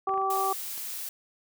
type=harmonic tone; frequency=386.5 Hz; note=G4; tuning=24 cents flat; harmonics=1 / 2 / 3; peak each=-32 / -28 / -28 dBFS; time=0.07-0.53 s; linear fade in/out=5 ms
type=clicks; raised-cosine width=0.5 ms; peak=-27 / -30 / -30 / -36 / -33 dBFS; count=5; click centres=0.093 / 0.14 / 0.177 / 0.217 / 0.777 s
type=noise; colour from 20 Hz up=blue; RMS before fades=-36 dBFS; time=0.3-1.09 s; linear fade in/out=2 ms
effects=none